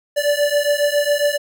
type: beating tone pair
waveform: square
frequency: 579 / 586.3 Hz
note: D5 / D5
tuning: -25 / -3 cents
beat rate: 7.3 Hz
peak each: -19 / -19 dBFS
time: 0.16-1.38 s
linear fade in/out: 20 ms
effects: none